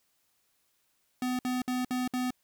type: tone bursts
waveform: square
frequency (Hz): 251.5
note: B3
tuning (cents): +32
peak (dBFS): -29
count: 5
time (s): 1.22-2.306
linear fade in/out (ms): 2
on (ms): 170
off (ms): 59
effects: white hiss -73 dBFS RMS until 2.43 s

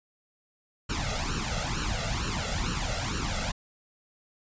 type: noise with flanger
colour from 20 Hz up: pink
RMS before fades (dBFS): -30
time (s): 0.89-3.52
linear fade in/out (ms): 10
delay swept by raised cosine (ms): 0.7 to 1.51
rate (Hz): 2.2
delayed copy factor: +0.9
effects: resampled to 16000 Hz

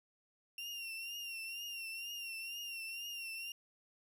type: tone with vibrato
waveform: 35% pulse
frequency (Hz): 2757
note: F7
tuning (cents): -23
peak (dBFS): -40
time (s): 0.58-3.52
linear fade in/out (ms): 2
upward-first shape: triangle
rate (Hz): 2.1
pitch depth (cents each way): 65
effects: none

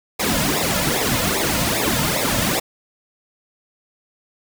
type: noise with flanger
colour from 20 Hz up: pink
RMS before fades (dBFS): -20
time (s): 0.19-2.6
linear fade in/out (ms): 10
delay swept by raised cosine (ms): 0.65 to 2.65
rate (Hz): 2.5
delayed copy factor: -1
effects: none

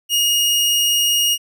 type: tone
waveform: sawtooth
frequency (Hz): 2865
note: F7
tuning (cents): +44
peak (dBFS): -11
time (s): 0.09-1.38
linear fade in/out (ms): 50
effects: none

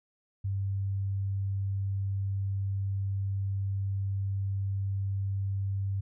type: tone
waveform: sine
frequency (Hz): 98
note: G2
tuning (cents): 0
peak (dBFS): -28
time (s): 0.44-6.01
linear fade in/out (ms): 10
effects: none

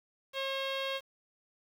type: tone with low-pass filter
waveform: sawtooth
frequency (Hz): 540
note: C#5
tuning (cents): -45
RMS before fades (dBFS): -35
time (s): 0.33-1.01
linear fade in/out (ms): 50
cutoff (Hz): 3400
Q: 4.2
effects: 9-bit

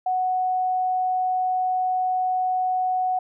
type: tone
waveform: sine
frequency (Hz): 740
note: F#5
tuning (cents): 0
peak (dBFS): -20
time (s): 0.06-3.19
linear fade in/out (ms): 5
effects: none

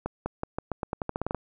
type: accelerating click train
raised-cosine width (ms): 1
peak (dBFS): -15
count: 14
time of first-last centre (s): 0.06-1.347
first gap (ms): 200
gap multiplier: 0.87
effects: none

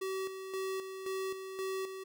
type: tone with tremolo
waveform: square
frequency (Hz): 381.5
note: G4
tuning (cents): -47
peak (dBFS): -35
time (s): 0.01-2.04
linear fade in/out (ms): 10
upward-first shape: square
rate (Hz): 1.9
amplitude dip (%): 55
effects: none

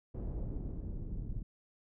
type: noise with low-pass filter sweep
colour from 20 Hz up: brown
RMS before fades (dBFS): -39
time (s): 0.14-1.43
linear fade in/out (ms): 10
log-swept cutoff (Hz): 540 to 210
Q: 0.91
effects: none

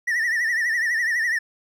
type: tone with vibrato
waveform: triangle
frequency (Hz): 1864.7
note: A#6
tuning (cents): 0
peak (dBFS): -18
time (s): 0.07-1.39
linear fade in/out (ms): 10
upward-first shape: triangle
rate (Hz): 12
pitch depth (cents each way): 120
effects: none

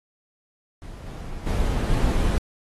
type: noise with level steps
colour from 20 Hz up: brown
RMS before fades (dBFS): -37 / -34 / -23 / -21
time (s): 0.82-2.38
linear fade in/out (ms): 0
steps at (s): 1.06 / 1.46 / 1.89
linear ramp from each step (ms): 10
effects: AAC 32 kbps

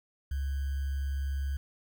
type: tone with sample-and-hold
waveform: sine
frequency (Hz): 68.9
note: C#2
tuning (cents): -10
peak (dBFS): -29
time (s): 0.31-1.57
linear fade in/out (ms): 5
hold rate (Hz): 1575
effects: none

